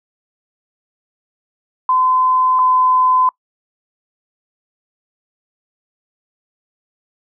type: tone pair in turn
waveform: sine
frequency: 1023 / 1018.8 Hz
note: C6 / C6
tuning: -39 / -46 cents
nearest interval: unison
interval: 7 cents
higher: first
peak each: -11 / -10 dBFS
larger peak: second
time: 1.89-2.59 / 2.59-3.29 s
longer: neither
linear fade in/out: 2 ms
effects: noise-tail reverb RT60 0.1 s tail -24 dB re dry